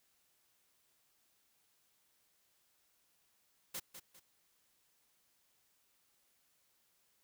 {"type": "noise with echo", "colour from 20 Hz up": "white", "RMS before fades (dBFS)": -42, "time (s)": [3.74, 3.8], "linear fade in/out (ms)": 10, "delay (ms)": 200, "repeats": 2, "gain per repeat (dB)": -9, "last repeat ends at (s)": 4.2, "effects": ["white hiss -75 dBFS RMS until 7.23 s"]}